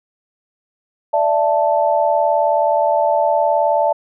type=chord; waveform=sine; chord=D suspended second; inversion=none; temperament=equal with one note detuned; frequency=587.3 / 666.5 / 880 Hz; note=D5 / E5 / A5; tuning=0 / +19 / 0 cents; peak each=-17 dBFS; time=1.13-3.93 s; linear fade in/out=10 ms; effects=none